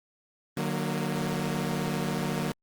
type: chord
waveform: sawtooth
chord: D augmented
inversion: none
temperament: equal with one note detuned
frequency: 150.7 / 185 / 233.1 Hz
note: D3 / F#3 / A#3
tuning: +45 / 0 / 0 cents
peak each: -28 / -28 / -29 dBFS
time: 0.57-2.52 s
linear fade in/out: 2 ms
effects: Opus 32 kbps